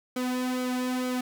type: tone with flanger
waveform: sawtooth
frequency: 252.3 Hz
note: B3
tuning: 37 cents sharp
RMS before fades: -29 dBFS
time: 0.16-1.21 s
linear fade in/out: 5 ms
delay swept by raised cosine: 1.1 to 2.6 ms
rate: 2.2 Hz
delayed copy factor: -0.7
effects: 9-bit